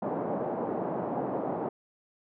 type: band-pass noise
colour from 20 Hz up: white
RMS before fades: -32 dBFS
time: 0.02-1.69 s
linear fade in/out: 5 ms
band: 150 to 790 Hz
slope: 24 dB/octave
effects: none